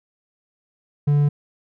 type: tone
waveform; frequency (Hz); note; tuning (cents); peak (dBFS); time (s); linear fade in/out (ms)
triangle; 145.4; D3; -17; -12; 1.07-1.29; 10
effects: none